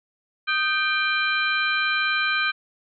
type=tone cluster; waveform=sine; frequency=1237 / 1559 / 2385 / 3128 / 4002 Hz; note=D#6 / G6 / D7 / G7 / B7; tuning=-10 / -10 / +26 / -4 / +22 cents; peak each=-28 / -23 / -26 / -31 / -31 dBFS; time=0.47-2.52 s; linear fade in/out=20 ms; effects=none